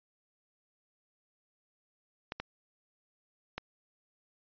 clicks, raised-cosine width 0.3 ms, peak -20 dBFS, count 3, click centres 2.321 / 2.4 / 3.58 s, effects resampled to 11025 Hz

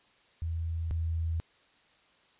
sine tone pair in turn, 82.41 / 82.02 Hz, E2 / E2, 0 / -8 cents, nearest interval unison, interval 8 cents, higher first, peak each -30 / -28 dBFS, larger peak second, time 0.42-0.91 / 0.91-1.4 s, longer neither, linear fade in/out 0 ms, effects white hiss -64 dBFS RMS until 2.39 s + resampled to 8000 Hz

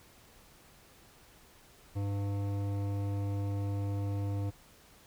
triangle tone with hard clipping, 100.2 Hz, G2, 38 cents sharp, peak -33 dBFS, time 1.95-4.51 s, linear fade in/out 20 ms, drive 18 dB, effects pink hiss -59 dBFS RMS until 5.06 s

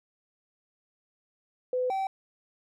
sine / triangle tone pair in turn, 504 / 771.8 Hz, B4 / G5, +35 / -27 cents, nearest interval perfect fifth, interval 738 cents, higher second, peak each -25 dBFS, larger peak neither, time 1.73-1.9 / 1.9-2.07 s, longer neither, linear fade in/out 2 ms, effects none

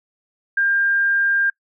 sine tone, 1600 Hz, G6, 35 cents sharp, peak -15 dBFS, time 0.57-1.5 s, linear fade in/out 5 ms, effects noise-tail reverb RT60 0.1 s tail -24 dB re dry

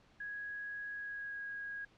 sine tone with pitch glide, 1661.2 to 1645 Hz, G#6 to G#6, 0 to -17 cents, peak -40 dBFS, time 0.2-1.85 s, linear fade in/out 5 ms, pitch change -17 cents, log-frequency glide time 0.92-1.43 s, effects pink hiss -66 dBFS RMS until 1.97 s + low-pass 4000 Hz 12 dB/octave

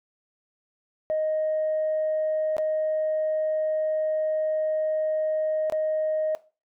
sine tone with dropouts, 623 Hz, D#5, 2 cents sharp, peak -21 dBFS, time 1.1-6.35 s, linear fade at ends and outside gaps 0 ms, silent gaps 2.567-2.582 / 5.699-5.723 s, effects noise-tail reverb RT60 0.3 s tail -18 dB re dry + tanh soft clip ceiling -19 dBFS

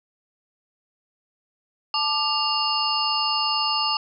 sine tone cluster, 874 / 1186 / 2807 / 4436 / 5060 Hz, A5 / D6 / F7 / C#8 / D#8, -12 / +17 / +8 / 0 / +28 cents, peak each -27 dBFS, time 1.94-3.97 s, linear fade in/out 2 ms, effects none

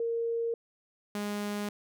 sine / sawtooth tone pair in turn, 463 / 206.2 Hz, A#4 / G#3, -12 / -12 cents, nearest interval octave + major second, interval 1400 cents, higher first, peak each -28 dBFS, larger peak neither, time 0-0.54 / 1.15-1.69 s, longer neither, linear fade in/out 2 ms, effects none

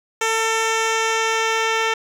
10% pulse tone with low-pass filter sweep, 447.9 Hz, A4, 31 cents sharp, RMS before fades -20 dBFS, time 0.21-1.94 s, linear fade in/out 5 ms, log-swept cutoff 8800 to 4600 Hz, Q 1.3, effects 7-bit

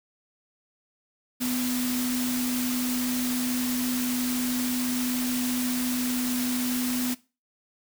sine tone in noise, 249.4 Hz, B3, 17 cents sharp, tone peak -26 dBFS, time 1.4-7.15 s, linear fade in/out 20 ms, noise white, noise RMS -32 dBFS, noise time 1.4-7.15 s, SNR +3 dB, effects noise-tail reverb RT60 0.3 s tail -19 dB re dry

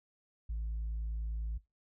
sine tone, 55 Hz, A1, in tune, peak -32 dBFS, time 0.49-1.58 s, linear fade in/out 10 ms, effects noise-tail reverb RT60 0.2 s tail -20 dB re dry + tanh soft clip ceiling -32 dBFS

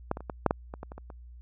clicks, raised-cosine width 1 ms, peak -13 / -23 / -29 / -19 / -7 / -10 / -24 / -24 / -28 / -28 / -30 dBFS, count 11, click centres 0.114 / 0.171 / 0.206 / 0.298 / 0.463 / 0.509 / 0.739 / 0.831 / 0.919 / 0.98 / 1.102 s, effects added 60 Hz sine -45 dBFS peak until 1.41 s

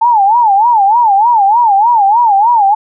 sine tone with vibrato, 870 Hz, A5, 20 cents flat, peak -5 dBFS, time 0.01-2.75 s, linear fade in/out 10 ms, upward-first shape sine, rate 3.3 Hz, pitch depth 190 cents each way, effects none

